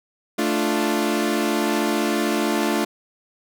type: chord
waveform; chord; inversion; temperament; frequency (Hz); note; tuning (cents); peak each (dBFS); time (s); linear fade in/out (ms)
sawtooth; D minor; second; equal; 220 / 293.7 / 349.2; A3 / D4 / F4; 0 / 0 / 0; -20; 0.38-2.85; 10
effects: none